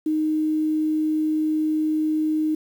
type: tone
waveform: sine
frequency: 310.1 Hz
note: D#4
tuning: 6 cents flat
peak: -19 dBFS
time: 0.06-2.55 s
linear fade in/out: 5 ms
effects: 8-bit